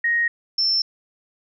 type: tone pair in turn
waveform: sine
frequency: 1873 / 5353 Hz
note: A#6 / E8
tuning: +8 / +26 cents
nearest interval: octave + tritone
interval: 1818 cents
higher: second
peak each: -17 dBFS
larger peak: neither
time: 0.04-0.28 / 0.58-0.82 s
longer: neither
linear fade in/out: 5 ms
effects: none